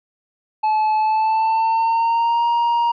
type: tone with pitch glide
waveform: triangle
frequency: 863 to 941.1 Hz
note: A5 to A#5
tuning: -34 to +16 cents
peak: -13 dBFS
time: 0.63-2.92 s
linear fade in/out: 10 ms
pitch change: +150 cents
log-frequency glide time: 0.97-2.46 s
effects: resampled to 11025 Hz